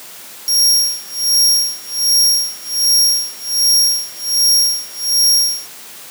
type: tone with tremolo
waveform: sawtooth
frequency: 5588 Hz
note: F8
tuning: in tune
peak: -6 dBFS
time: 0.48-5.66 s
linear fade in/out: 0 ms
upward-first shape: sine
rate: 1.3 Hz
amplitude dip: 95%
effects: white hiss -35 dBFS RMS until 6.1 s + high-pass 150 Hz 12 dB/octave